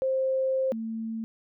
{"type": "tone pair in turn", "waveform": "sine", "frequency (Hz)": [527, 224.2], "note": ["C5", "A3"], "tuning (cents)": [12, 33], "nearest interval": "octave + minor third", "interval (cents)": 1479, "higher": "first", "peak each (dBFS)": [-23, -30], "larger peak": "first", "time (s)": [[0.02, 0.72], [0.72, 1.24]], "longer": "first", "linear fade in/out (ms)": 0, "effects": []}